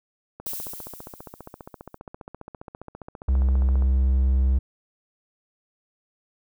click train, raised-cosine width 1 ms, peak -24 dBFS, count 52, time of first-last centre 0.4-3.823 s, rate 14.9 Hz
violet noise with exponential decay, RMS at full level -30 dBFS, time 0.46-1.98 s, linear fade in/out 2 ms, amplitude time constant 330 ms
triangle tone, 65.41 Hz, C2, in tune, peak -15 dBFS, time 3.28-4.59 s, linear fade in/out 10 ms
effects none

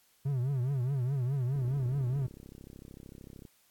triangle tone with vibrato, 131.3 Hz, C3, 6 cents sharp, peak -26 dBFS, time 0.25-2.27 s, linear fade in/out 10 ms, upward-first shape triangle, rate 4.8 Hz, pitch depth 180 cents each way
click train, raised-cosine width 3 ms, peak -35 dBFS, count 64, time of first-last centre 1.56-3.452 s, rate 33.3 Hz
effects white hiss -67 dBFS RMS until 3.7 s + AAC 64 kbps

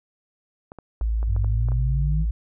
clicks, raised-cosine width 1 ms, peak -25 dBFS, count 8, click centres 0.719 / 0.787 / 1.012 / 1.229 / 1.364 / 1.445 / 1.686 / 1.719 s
sine tone, 54.9 Hz, A1, 3 cents flat, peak -20 dBFS, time 1.01-2.31 s, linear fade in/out 5 ms
sine exponential sweep, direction up, 92.5 to 163 Hz, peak -23 dBFS, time 1.26-2.26 s, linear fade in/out 50 ms
effects none

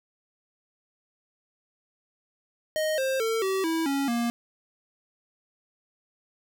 square tone with pitch steps, 622.3 / 529.4 / 450.3 / 383.1 / 325.9 / 277.2 / 235.8 Hz, D#5 / C5 / A4 / G4 / E4 / C#4 / A#3, 0 / +20 / +40 / -40 / -20 / 0 / +20 cents, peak -25 dBFS, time 2.76-4.3 s, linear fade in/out 0 ms, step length 220 ms, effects 11-bit

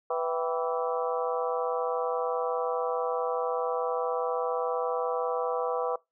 harmonic tone with a mistuned harmonic, 164.81 Hz, E3, in tune, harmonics 3 / 4 / 5 / 6 / 7 / 8, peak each -29 / -34 / -34 / -37 / -35 / -41 dBFS, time 0.1-5.96 s, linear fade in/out 5 ms, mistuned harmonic 5, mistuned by -96 cents, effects noise-tail reverb RT60 0.2 s tail -23 dB re dry

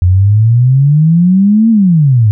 sine exponential two-way sweep, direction up then down, 87.31 to 230.6 to 101.4 Hz, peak -4 dBFS, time 0.02-2.31 s, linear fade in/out 0 ms, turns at 1.7 s, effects none

